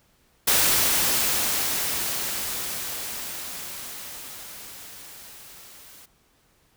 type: noise with level ramp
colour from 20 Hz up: white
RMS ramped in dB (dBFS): -19 to -48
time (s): 0.47-6.06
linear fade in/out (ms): 10
effects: pink hiss -63 dBFS RMS until 6.76 s